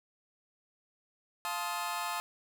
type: chord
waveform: sawtooth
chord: F dominant seventh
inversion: none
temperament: just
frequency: 698.5 / 873.1 / 1047.7 / 1257.2 Hz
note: F5 / A5 / C6 / Eb6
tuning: 0 / -14 / +2 / +18 cents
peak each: -37 / -34 / -35 / -35 dBFS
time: 1.45-2.2 s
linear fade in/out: 0 ms
effects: none